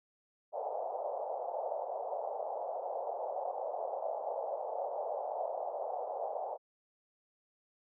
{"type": "band-pass noise", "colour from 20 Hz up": "pink", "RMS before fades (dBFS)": -38, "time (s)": [0.52, 6.58], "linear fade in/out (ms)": 50, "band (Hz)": [530, 820], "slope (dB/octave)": 48, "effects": []}